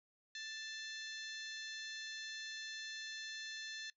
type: harmonic tone with a mistuned harmonic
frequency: 882 Hz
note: A5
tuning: 4 cents sharp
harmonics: 2 / 3 / 4 / 5 / 6 / 7 / 8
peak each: -48 / -56 / -50 / -50 / -58 / -56 / -64 dBFS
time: 0.35-3.9 s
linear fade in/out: 2 ms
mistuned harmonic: 5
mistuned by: -88 cents
effects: noise-tail reverb RT60 0.1 s tail -19 dB re dry